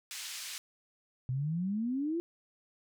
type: band-pass noise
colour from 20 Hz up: white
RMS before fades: -42 dBFS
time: 0.11-0.58 s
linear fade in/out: 0 ms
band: 2000 to 7000 Hz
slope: 12 dB/octave
type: exponential sweep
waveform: sine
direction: up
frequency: 123.8 to 349.2 Hz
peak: -30 dBFS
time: 1.29-2.2 s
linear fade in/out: 0 ms
effects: none